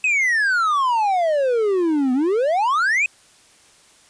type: exponential two-way sweep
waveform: triangle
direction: down then up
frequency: 2585 to 246.9 to 2585 Hz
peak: -14 dBFS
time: 0.04-3.06 s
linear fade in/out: 2 ms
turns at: 2.13 s
effects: white hiss -52 dBFS RMS until 4.09 s + resampled to 22050 Hz